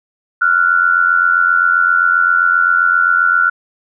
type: tone pair together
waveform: sine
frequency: 1381 / 1468.6 Hz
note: F6 / F#6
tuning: -20 / -13 cents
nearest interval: minor second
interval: 107 cents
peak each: -12 dBFS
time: 0.41-3.5 s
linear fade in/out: 10 ms
effects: none